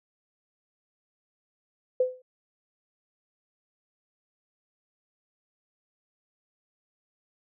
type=tone with exponential decay; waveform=sine; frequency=508 Hz; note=B4; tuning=49 cents sharp; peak=-17 dBFS; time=2-2.22 s; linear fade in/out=5 ms; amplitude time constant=47 ms; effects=none